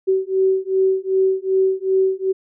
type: beating tone pair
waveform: sine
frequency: 379.5 / 382.1 Hz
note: F#4 / G4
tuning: +44 / -44 cents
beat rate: 2.6 Hz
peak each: -18 dBFS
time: 0.07-2.33 s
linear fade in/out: 20 ms
effects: none